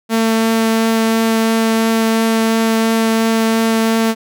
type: tone with vibrato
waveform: sawtooth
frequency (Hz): 224.6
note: A3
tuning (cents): +36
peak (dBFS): -8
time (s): 0.09-4.15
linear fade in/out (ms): 50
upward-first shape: triangle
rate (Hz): 2.9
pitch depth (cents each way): 8
effects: none